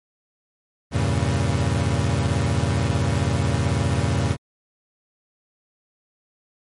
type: chord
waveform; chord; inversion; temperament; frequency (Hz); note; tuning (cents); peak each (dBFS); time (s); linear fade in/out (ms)
35% pulse; E diminished seventh; none; equal; 82.41 / 98 / 116.54 / 138.59; E2 / G2 / Bb2 / Db3; 0 / 0 / 0 / 0; -23; 0.91-4.37; 50
effects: MP3 48 kbps